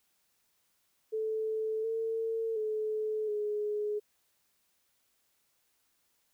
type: tone with pitch steps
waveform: sine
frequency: 437.9 / 450.3 / 431.1 / 419 Hz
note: A4 / A4 / A4 / G#4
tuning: -8 / +40 / -35 / +15 cents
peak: -30 dBFS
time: 1.12-4 s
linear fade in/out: 20 ms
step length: 720 ms
effects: white hiss -74 dBFS RMS until 6.33 s